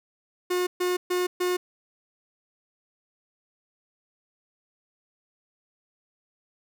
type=tone bursts; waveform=45% pulse; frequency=360.6 Hz; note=F#4; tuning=45 cents flat; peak=-23 dBFS; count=4; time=0.5-1.57 s; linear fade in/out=10 ms; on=170 ms; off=130 ms; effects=none